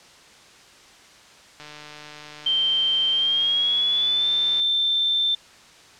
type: click train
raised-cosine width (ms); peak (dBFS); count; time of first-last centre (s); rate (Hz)
0.2; -23; 451; 1.6-4.6; 150
type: tone with pitch glide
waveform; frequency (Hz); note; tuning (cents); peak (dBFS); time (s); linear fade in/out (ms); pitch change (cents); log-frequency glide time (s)
sine; 3136 to 3561; G7 to A7; 0 to +20; -18; 2.46-5.35; 5; +220; 3.12-4.28
effects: white hiss -49 dBFS RMS until 5.99 s + low-pass 6000 Hz 12 dB/octave